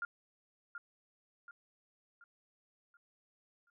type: tone with echo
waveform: sine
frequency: 1404 Hz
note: F6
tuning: 9 cents sharp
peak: -35 dBFS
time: 0.02-0.05 s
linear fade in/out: 2 ms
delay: 730 ms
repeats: 5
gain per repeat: -7 dB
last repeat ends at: 3.7 s
effects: none